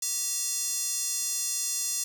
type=tone with high-pass filter; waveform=square; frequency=387.9 Hz; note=G4; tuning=18 cents flat; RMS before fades=-30 dBFS; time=0.02-2.04 s; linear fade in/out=5 ms; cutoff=6600 Hz; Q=2.4; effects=9-bit